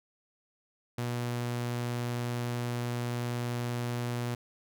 sawtooth tone, 120.7 Hz, B2, 39 cents flat, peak -27 dBFS, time 0.98-4.35 s, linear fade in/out 5 ms, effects none

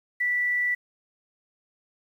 sine tone, 1965 Hz, B6, 9 cents flat, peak -22 dBFS, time 0.2-0.75 s, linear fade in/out 10 ms, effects 9-bit

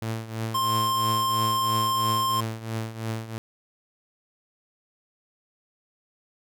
sawtooth tone with tremolo, 112.1 Hz, A2, 33 cents sharp, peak -22 dBFS, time 0.02-3.38 s, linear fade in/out 0 ms, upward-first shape triangle, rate 3 Hz, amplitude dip 80%
square tone, 1056 Hz, C6, 16 cents sharp, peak -23 dBFS, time 0.54-2.41 s, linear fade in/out 10 ms
effects none

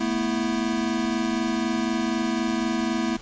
square chord, A suspended second, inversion none, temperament equal with one note detuned, 220 / 244 / 329.6 Hz, A3 / B3 / E4, 0 / -21 / 0 cents, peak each -28 dBFS, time 0-3.17 s, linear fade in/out 10 ms, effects pink hiss -44 dBFS RMS until 3.21 s + resampled to 16000 Hz

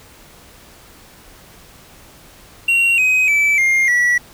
triangle tone with pitch steps, 2748 / 2520 / 2311 / 2119 / 1943.1 Hz, F7 / D#7 / D7 / C7 / B6, -29 / +21 / -28 / +21 / -29 cents, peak -10 dBFS, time 2.68-4.18 s, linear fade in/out 5 ms, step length 300 ms, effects pink hiss -44 dBFS RMS until 4.33 s

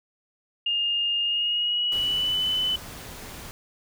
sine tone with pitch glide, 2827 to 3012 Hz, F7 to F#7, +20 to +30 cents, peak -22 dBFS, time 0.66-2.76 s, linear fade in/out 5 ms, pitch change +110 cents, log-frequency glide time 1.22-2.46 s
pink noise, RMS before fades -40 dBFS, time 1.92-3.51 s, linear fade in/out 0 ms
effects none

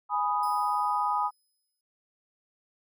sine chord, G# minor, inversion none, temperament equal, 830.6 / 987.8 / 1244.5 Hz, G#5 / B5 / D#6, 0 / 0 / 0 cents, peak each -29 dBFS, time 0.09-1.31 s, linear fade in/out 50 ms
15% pulse tone with exponential decay, 5060 Hz, D#8, 28 cents sharp, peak -37 dBFS, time 0.43-1.81 s, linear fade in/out 2 ms, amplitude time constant 300 ms
effects none

